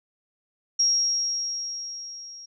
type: tone with level ramp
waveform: sine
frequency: 5600 Hz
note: F8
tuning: 4 cents sharp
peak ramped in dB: -17 to -40 dBFS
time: 0.79-2.46 s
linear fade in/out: 10 ms
effects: none